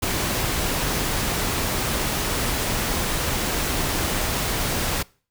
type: noise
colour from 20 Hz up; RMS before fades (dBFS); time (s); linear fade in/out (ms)
pink; -24; 0.02-5.03; 10
effects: noise-tail reverb RT60 0.4 s tail -23 dB re dry